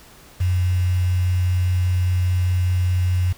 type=tone with quantisation; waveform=sine; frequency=90.5 Hz; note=F#2; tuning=38 cents flat; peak=-16 dBFS; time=0.4-3.33 s; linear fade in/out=10 ms; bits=6; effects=pink hiss -47 dBFS RMS until 3.37 s